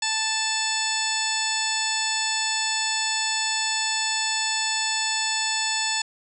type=harmonic tone with a mistuned harmonic; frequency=880 Hz; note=A5; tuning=in tune; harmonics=1 / 2 / 3 / 4 / 5 / 6 / 8 / 9; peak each=-31 / -31 / -31 / -31 / -31 / -31 / -31 / -31 dBFS; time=0.02-6.02 s; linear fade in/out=5 ms; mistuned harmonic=8; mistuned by=-24 cents; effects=none